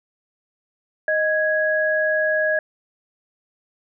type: tone pair together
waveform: sine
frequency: 622.3 / 1661.3 Hz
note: D#5 / G#6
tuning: 0 / 0 cents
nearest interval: octave + perfect fourth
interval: 1700 cents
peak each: -20 dBFS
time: 1.08-2.59 s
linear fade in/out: 2 ms
effects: none